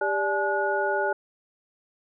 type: tone cluster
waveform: sine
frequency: 397.5 / 587 / 854 / 1452 Hz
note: G4 / D5 / G#5 / F#6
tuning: +24 / -1 / +48 / -33 cents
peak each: -28 dBFS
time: 0.01-1.13 s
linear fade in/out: 5 ms
effects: none